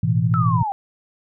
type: chord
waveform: sine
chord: A suspended second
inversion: none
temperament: equal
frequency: 110 / 123.47 / 164.81 Hz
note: A2 / B2 / E3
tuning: 0 / 0 / 0 cents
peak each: -20 dBFS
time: 0.03-0.63 s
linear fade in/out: 5 ms
type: linear sweep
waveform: sine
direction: down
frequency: 1343 to 770 Hz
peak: -21 dBFS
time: 0.34-0.72 s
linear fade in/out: 0 ms
effects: none